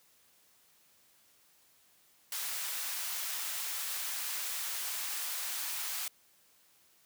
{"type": "high-pass noise", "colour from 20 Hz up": "white", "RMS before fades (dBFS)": -37, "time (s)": [2.32, 6.08], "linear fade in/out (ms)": 2, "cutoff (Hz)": 910, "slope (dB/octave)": 12, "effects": ["white hiss -66 dBFS RMS until 7.05 s", "high-pass 60 Hz 12 dB/octave"]}